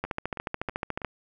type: two click trains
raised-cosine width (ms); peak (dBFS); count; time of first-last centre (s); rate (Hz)
0.5; -14 / -23; 15 / 4; 0.04-1.047 / 0.05-1.018; 13.9 / 3.1
effects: none